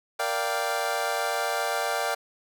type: chord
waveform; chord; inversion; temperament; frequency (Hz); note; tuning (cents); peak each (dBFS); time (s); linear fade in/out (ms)
25% pulse; G minor seventh; first; equal with one note detuned; 466.2 / 587.3 / 696.4 / 784; Bb4 / D5 / F5 / G5; 0 / 0 / -5 / 0; -30 / -27 / -27 / -27; 0.19-2.15; 10
effects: none